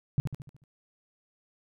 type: tone with echo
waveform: sine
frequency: 138.59 Hz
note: C#3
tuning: in tune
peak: -20 dBFS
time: 0.18-0.2 s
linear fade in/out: 0 ms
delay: 73 ms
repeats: 6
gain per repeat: -6 dB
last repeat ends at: 0.638 s
effects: none